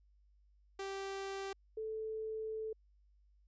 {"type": "tone pair in turn", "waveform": ["sawtooth", "sine"], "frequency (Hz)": [390.5, 438.3], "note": ["G4", "A4"], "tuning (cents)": [-7, -7], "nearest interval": "major second", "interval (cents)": 200, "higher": "second", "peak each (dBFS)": [-36, -38], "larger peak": "first", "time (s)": [[0.79, 1.53], [1.77, 2.73]], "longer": "second", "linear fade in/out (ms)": 5, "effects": ["added 50 Hz sine -65 dBFS peak until 3.47 s", "resampled to 16000 Hz"]}